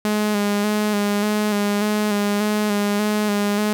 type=tone with vibrato; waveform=sawtooth; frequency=207.8 Hz; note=G#3; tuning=1 cent sharp; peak=-14 dBFS; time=0.05-3.73 s; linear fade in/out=0 ms; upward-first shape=square; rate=1.7 Hz; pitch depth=27 cents each way; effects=none